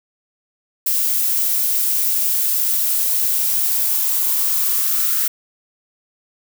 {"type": "noise with high-pass filter sweep", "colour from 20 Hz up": "violet", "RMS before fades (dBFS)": -18, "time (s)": [0.86, 5.28], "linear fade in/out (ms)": 5, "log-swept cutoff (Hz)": [250, 1400], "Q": 4.7, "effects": []}